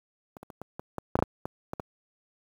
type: clicks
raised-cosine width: 1 ms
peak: -29 / -29 / -29 / -24 / -22 / -18 / -8 / -9 / -6 / -18 / -19 / -19 dBFS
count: 12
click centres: 0.368 / 0.43 / 0.502 / 0.616 / 0.795 / 0.983 / 1.155 / 1.19 / 1.225 / 1.455 / 1.734 / 1.798 s
effects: high-pass 60 Hz 12 dB/octave + 8-bit